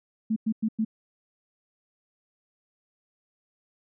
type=tone bursts; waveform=sine; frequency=220 Hz; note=A3; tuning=in tune; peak=-22 dBFS; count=4; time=0.3-0.849 s; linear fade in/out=10 ms; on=63 ms; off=99 ms; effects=none